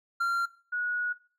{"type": "tone pair in turn", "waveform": ["triangle", "sine"], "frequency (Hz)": [1381, 1457.8], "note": ["F6", "F#6"], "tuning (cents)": [-20, -26], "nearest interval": "minor second", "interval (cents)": 94, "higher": "second", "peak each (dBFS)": [-22, -28], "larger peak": "first", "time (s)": [[0.2, 0.46], [0.72, 1.13]], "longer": "second", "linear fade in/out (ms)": 10, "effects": ["noise-tail reverb RT60 0.4 s tail -18 dB re dry", "MP3 96 kbps"]}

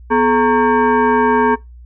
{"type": "tone with frequency modulation", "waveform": "sine", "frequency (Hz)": 247.4, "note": "B3", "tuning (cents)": 3, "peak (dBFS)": -10, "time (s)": [0.1, 1.56], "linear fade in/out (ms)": 20, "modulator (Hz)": 676, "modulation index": 1.6, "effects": ["noise-tail reverb RT60 0.2 s tail -21 dB re dry", "added 60 Hz sine -35 dBFS peak until 1.85 s"]}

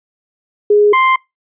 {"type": "tone pair in turn", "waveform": ["sine", "30% pulse"], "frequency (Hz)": [415.3, 1046.5], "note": ["G#4", "C6"], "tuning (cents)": [0, 0], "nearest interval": "octave + major third", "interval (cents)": 1600, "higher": "second", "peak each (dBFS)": -6, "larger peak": "neither", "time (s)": [[0.7, 0.93], [0.93, 1.16]], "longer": "neither", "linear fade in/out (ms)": 5, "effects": ["noise-tail reverb RT60 0.2 s tail -24 dB re dry", "resampled to 8000 Hz"]}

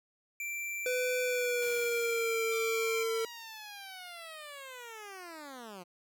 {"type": "tone", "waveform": "square", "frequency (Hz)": 2349, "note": "D7", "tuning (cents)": 0, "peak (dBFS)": -36, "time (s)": [0.4, 3.03], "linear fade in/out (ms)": 2}
{"type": "tone with pitch glide", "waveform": "square", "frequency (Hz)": [501, 451.5], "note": ["B4", "A4"], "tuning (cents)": [25, 45], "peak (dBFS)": -31, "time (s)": [0.86, 3.25], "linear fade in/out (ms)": 2, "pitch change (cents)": -180, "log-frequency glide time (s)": [1.22, 2.42]}
{"type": "noise with exponential decay", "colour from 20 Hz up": "white", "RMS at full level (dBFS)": -46, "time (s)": [1.62, 3.74], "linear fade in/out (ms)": 1, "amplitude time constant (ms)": 460}
{"type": "linear sweep", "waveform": "10% pulse", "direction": "down", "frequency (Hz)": [1192, 170.5], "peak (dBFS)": -36, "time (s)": [2.51, 5.84], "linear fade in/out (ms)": 20}
{"effects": []}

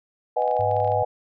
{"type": "chord", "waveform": "sine", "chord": "G# minor seventh", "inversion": "first", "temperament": "just", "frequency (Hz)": [498.4, 623, 747.5, 830.6], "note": ["B4", "D#5", "F#5", "G#5"], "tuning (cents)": [16, 2, 17, 0], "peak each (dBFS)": -25, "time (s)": [0.36, 1.05], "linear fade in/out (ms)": 10}
{"type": "clicks", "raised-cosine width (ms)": 0.3, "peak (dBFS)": -30, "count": 11, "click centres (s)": [0.421, 0.478, 0.512, 0.567, 0.609, 0.713, 0.766, 0.802, 0.846, 0.876, 0.919]}
{"type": "tone", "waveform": "sine", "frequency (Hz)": 103.83, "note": "G#2", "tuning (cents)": 0, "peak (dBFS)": -28, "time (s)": [0.59, 1.03], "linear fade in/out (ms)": 5}
{"effects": []}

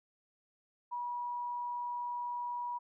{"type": "tone", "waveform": "sine", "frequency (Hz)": 968, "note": "B5", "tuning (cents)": -35, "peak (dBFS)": -35, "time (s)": [0.91, 2.79], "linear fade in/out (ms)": 20, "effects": []}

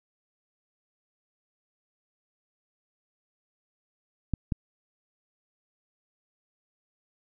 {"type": "clicks", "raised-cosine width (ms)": 5, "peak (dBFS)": [-14, -14], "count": 2, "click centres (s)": [4.337, 4.522], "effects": []}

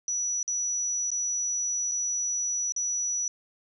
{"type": "tone with dropouts", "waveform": "sine", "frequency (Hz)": 5890, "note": "F#8", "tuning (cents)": -9, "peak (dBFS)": -26, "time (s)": [0.08, 3.28], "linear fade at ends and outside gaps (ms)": 1, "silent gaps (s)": [[0.429, 0.478], [1.104, 1.116], [1.914, 1.918], [2.722, 2.763]], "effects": []}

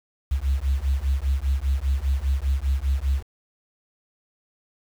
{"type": "beating tone pair", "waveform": "sine", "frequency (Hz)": [65.41, 70.41], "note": ["C2", "C#2"], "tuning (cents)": [0, 28], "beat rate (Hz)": 5, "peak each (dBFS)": -22, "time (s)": [0.31, 3.23], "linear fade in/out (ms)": 10, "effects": ["tanh soft clip ceiling -15 dBFS", "7-bit"]}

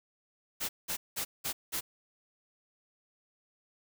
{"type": "noise bursts", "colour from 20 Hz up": "white", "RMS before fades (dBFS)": -34, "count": 5, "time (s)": [0.6, 1.81], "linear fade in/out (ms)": 20, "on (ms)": 90, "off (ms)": 190, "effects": []}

